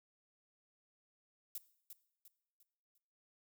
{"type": "noise with echo", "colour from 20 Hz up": "violet", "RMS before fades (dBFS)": -43, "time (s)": [1.55, 1.58], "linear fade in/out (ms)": 2, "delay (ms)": 350, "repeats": 4, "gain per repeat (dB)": -8, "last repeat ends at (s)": 2.98, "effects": ["noise-tail reverb RT60 0.7 s tail -17 dB re dry"]}